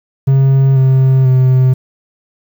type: tone with pitch steps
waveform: triangle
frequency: 135.1 / 132.17 / 129.3 Hz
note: C#3 / C3 / C3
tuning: -44 / +18 / -20 cents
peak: -4 dBFS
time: 0.27-1.74 s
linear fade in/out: 10 ms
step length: 490 ms
effects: 7-bit